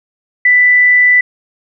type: tone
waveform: sine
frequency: 1984 Hz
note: B6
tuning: 7 cents sharp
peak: -5 dBFS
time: 0.45-1.21 s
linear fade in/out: 5 ms
effects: none